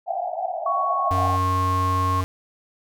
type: band-pass noise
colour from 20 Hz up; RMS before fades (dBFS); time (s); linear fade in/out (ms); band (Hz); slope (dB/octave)
pink; -27; 0.06-1.39; 50; 660 to 780; 96
type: tone with pitch glide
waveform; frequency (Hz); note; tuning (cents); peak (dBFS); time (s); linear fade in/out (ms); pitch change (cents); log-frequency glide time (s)
sine; 1114 to 1084.8; C#6 to C#6; +8 to -38; -21; 0.66-2.21; 5; -46; 0.86-1.35
type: tone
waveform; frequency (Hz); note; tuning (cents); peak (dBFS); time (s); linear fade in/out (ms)
square; 92.5; F#2; 0; -23; 1.11-2.24; 0
effects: none